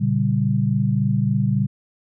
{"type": "chord", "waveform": "sine", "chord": "G diminished", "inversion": "first", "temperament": "just", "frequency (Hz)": [117.6, 141.12, 196], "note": ["Bb2", "Db3", "G3"], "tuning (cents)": [16, 31, 0], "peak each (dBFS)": -21, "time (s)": [0, 1.67], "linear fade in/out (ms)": 20, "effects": []}